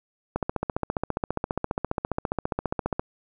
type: click train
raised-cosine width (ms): 1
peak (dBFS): -11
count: 40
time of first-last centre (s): 0.36-2.995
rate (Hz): 14.8
effects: none